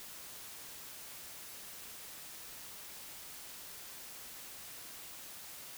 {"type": "silence", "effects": ["white hiss -49 dBFS RMS until 5.77 s"]}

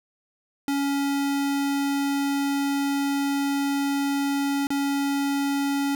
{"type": "tone with dropouts", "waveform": "square", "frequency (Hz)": 280, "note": "C#4", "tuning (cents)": 18, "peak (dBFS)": -23, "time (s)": [0.68, 5.95], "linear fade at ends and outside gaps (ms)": 1, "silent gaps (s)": [4.67, 4.704], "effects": []}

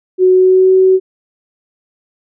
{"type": "tone with pitch glide", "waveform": "sine", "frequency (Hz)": [370, 376.3], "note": ["F#4", "F#4"], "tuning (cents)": [0, 29], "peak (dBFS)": -5, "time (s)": [0.18, 1], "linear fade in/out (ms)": 50, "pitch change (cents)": 29, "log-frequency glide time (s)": [0.32, 0.73], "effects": []}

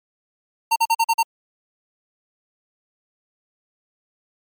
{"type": "tone bursts", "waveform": "square", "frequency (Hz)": 913, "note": "A#5", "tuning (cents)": -36, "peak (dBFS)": -15, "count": 6, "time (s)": [0.71, 1.231], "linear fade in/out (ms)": 10, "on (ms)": 51, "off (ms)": 43, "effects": ["MP3 96 kbps"]}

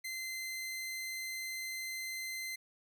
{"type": "tone", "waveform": "sawtooth", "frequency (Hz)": 2069, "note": "C7", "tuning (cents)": -20, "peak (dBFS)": -35, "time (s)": [0.04, 2.56], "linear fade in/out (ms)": 10, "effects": []}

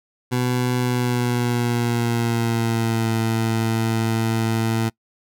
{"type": "tone with pitch glide", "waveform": "20% pulse", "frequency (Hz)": [124.4, 112.77], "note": ["B2", "A2"], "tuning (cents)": [13, 43], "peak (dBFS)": -14, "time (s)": [0.31, 4.9], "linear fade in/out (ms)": 20, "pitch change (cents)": -170, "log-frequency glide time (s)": [0.79, 3.11], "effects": ["noise-tail reverb RT60 0.1 s tail -24 dB re dry"]}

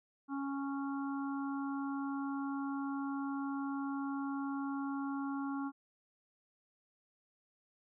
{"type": "harmonic tone", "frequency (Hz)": 276.6, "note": "C#4", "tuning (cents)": -4, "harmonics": [1, 3, 4, 5], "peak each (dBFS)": [-36, -46, -46, -48], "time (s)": [0.28, 5.72], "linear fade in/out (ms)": 50, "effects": []}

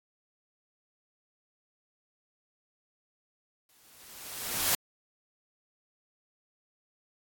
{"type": "noise with exponential growth", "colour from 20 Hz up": "white", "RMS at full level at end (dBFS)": -25, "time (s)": [3.69, 4.75], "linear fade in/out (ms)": 2, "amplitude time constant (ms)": 230, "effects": ["AAC 64 kbps"]}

